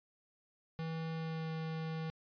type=tone with pitch glide; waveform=square; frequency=162.1 to 160.42 Hz; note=E3 to E3; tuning=-29 to -47 cents; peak=-38 dBFS; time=0.79-2.1 s; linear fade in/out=0 ms; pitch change=-18 cents; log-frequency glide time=1.12-1.5 s; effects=resampled to 11025 Hz